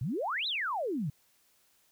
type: exponential two-way sweep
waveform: sine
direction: up then down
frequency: 108.1 to 4156 to 130 Hz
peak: -30 dBFS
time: 0.01-1.1 s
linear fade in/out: 5 ms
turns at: 0.47 s
effects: white hiss -68 dBFS RMS until 1.91 s